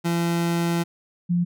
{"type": "tone pair in turn", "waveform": ["30% pulse", "sine"], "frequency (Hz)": [170, 174.68], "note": ["F3", "F3"], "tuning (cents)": [-46, 1], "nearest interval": "unison", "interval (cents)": 47, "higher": "second", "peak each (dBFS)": -18, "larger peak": "neither", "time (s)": [[0.04, 0.84], [1.29, 1.45]], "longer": "first", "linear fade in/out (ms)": 20, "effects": []}